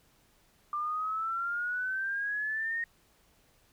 sine exponential sweep, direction up, 1184 to 1864.7 Hz, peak -30 dBFS, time 0.73-2.84 s, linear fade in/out 2 ms, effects pink hiss -66 dBFS RMS until 3.72 s

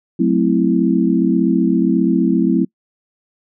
sine chord, F# half-diminished seventh, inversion none, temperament equal, 185 / 220 / 261.6 / 329.6 Hz, F#3 / A3 / C4 / E4, 0 / 0 / 0 / 0 cents, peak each -17 / -18 / -17 / -17 dBFS, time 0.19-2.65 s, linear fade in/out 10 ms, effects noise-tail reverb RT60 0.1 s tail -26 dB re dry

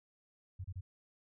sine tone bursts, 92.5 Hz, F#2, in tune, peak -39 dBFS, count 3, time 0.59-0.81 s, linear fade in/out 10 ms, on 54 ms, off 29 ms, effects none

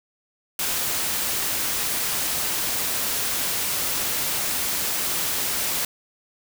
white noise, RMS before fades -25 dBFS, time 0.59-5.85 s, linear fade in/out 2 ms, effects none

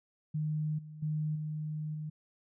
sine tone with level steps, 153.3 Hz, D#3, 25 cents flat, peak -30 / -44 / -30 / -34 / -36 dBFS, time 0.34-2.1 s, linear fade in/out 10 ms, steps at 0.78 / 1.02 / 1.35 / 1.94 s, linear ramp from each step 10 ms, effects none

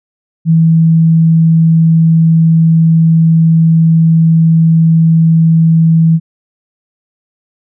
sine tone, 163 Hz, E3, 19 cents flat, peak -4 dBFS, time 0.45-6.2 s, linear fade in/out 50 ms, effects none

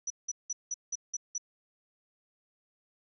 sine tone bursts, 5910 Hz, F#8, 3 cents flat, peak -31 dBFS, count 7, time 0.07-1.381 s, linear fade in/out 5 ms, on 33 ms, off 180 ms, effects none

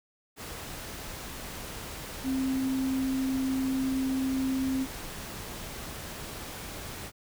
sine tone in noise, 264 Hz, C4, 16 cents sharp, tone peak -26 dBFS, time 2.23-4.87 s, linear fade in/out 50 ms, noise pink, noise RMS -40 dBFS, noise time 0.36-7.12 s, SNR +11 dB, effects none

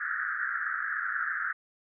white band-pass noise, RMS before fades -32 dBFS, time 0-1.53 s, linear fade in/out 5 ms, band 1300 to 1800 Hz, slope 96 dB/octave, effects none

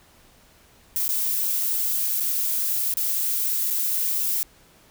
violet noise with dropouts, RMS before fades -24 dBFS, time 0.96-4.43 s, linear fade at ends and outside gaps 0 ms, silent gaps 1.08-1.09 / 2.2-2.205 / 2.939-2.97 / 3.702-3.707 s, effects pink hiss -55 dBFS RMS until 4.9 s

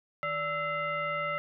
sine tone with frequency modulation, 1318.5 Hz, E6, in tune, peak -29 dBFS, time 0.23-1.38 s, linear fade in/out 0 ms, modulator 737 Hz, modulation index 1.2, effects none

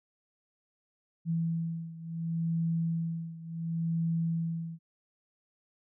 sine beating tone pair, 165.2 / 165.9 Hz, E3 / E3, +4 / +11 cents, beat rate 0.7 Hz, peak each -31 / -34 dBFS, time 1.25-4.79 s, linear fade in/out 50 ms, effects none

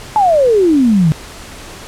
sine exponential sweep, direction down, 880 to 149 Hz, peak -7 dBFS, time 0.16-1.12 s, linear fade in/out 0 ms, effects pink hiss -32 dBFS RMS until 1.87 s + low-pass 10000 Hz 12 dB/octave

